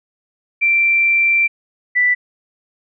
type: tone pair in turn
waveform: sine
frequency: 2352 / 1977.3 Hz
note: D7 / B6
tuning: +2 / +2 cents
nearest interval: minor third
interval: 300 cents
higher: first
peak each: -11 dBFS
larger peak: neither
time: 0.61-1.48 / 1.95-2.15 s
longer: first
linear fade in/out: 20 ms
effects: none